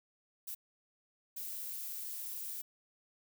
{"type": "noise bursts at uneven times", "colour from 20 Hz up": "violet", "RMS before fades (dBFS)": -42, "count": 2, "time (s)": [[0.47, 0.55], [1.36, 2.62]], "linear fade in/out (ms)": 10, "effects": []}